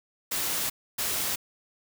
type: noise bursts at uneven times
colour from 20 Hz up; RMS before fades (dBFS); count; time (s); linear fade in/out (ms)
white; -29; 2; 0.31-0.7 / 0.98-1.36; 10
effects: none